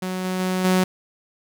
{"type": "tone with level steps", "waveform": "sawtooth", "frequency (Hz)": 185, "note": "F#3", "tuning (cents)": 0, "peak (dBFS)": [-21, -19, -17, -12], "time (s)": [0.02, 0.84], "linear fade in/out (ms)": 5, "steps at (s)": [0.24, 0.39, 0.64], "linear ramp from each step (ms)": 10, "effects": []}